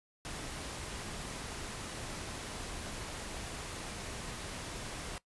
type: noise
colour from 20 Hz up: pink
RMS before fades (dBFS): -42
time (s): 0.25-5.18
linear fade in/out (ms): 0
effects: noise-tail reverb RT60 0.1 s tail -19 dB re dry + resampled to 24000 Hz